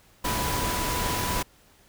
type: tone in noise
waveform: sine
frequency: 987.8 Hz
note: B5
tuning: in tune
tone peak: -31 dBFS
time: 0.24-1.43 s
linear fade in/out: 10 ms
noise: pink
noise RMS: -28 dBFS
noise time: 0.24-1.43 s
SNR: -6 dB
effects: pink hiss -58 dBFS RMS until 1.88 s